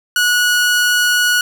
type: tone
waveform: sawtooth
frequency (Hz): 1462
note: F#6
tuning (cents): -21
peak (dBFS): -8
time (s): 0.16-1.41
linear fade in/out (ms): 2
effects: none